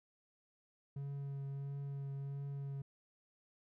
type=tone with vibrato; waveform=triangle; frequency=139.3 Hz; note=C#3; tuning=9 cents sharp; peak=-38 dBFS; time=0.96-2.82 s; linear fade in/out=5 ms; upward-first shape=triangle; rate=1.5 Hz; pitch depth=17 cents each way; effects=none